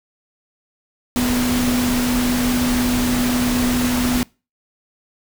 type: tone in noise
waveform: sine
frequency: 246.9 Hz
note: B3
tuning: in tune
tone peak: -17 dBFS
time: 1.16-4.23 s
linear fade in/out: 0 ms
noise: pink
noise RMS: -23 dBFS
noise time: 1.16-4.23 s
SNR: +3 dB
effects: noise-tail reverb RT60 0.3 s tail -24 dB re dry